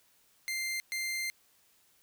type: tone bursts at uneven times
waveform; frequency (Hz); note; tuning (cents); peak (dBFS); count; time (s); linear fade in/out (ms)
sawtooth; 2093; C7; 0; -29; 2; 0.48-0.8 / 0.92-1.3; 0
effects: white hiss -67 dBFS RMS until 2.02 s